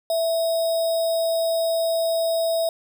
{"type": "tone with sample-and-hold", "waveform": "sine", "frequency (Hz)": 659.3, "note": "E5", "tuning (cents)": 0, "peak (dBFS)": -19, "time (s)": [0.1, 2.69], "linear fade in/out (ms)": 2, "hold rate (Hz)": 4410, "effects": []}